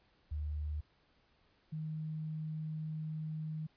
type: tone pair in turn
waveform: sine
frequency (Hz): 75.1 / 156.04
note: D2 / D#3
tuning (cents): +39 / +5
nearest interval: octave + minor second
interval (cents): 1266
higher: second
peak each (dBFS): -35 / -37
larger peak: first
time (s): 0.31-0.81 / 1.72-3.67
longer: second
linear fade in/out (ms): 10
effects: pink hiss -71 dBFS RMS until 3.76 s + resampled to 11025 Hz